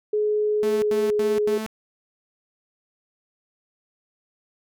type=tone with pitch glide; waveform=sine; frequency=422.4 to 419.5 Hz; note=G#4 to G#4; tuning=+29 to +17 cents; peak=-19 dBFS; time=0.13-1.58 s; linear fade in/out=5 ms; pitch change=-12 cents; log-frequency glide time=0.78-1.02 s
type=tone bursts; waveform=sawtooth; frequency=218.7 Hz; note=A3; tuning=10 cents flat; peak=-24 dBFS; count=4; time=0.63-1.663 s; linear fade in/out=0 ms; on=190 ms; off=91 ms
effects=none